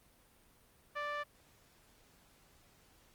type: tone with low-pass filter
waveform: 5% pulse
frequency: 587.3 Hz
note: D5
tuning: in tune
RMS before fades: -39 dBFS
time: 0.95-1.24 s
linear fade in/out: 20 ms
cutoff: 1500 Hz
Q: 1.7
effects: pink hiss -66 dBFS RMS until 3.14 s + Opus 32 kbps